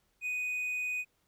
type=tone; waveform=triangle; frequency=2489 Hz; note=D#7; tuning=in tune; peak=-30 dBFS; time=0.21-1.05 s; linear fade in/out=50 ms; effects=pink hiss -74 dBFS RMS until 1.27 s